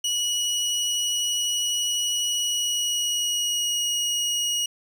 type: tone with pitch glide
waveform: 25% pulse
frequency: 2922 to 2892 Hz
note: F#7 to F#7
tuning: -22 to -40 cents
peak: -19 dBFS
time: 0.04-4.66 s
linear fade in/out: 5 ms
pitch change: -18 cents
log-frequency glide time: 2.28-3.84 s
effects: none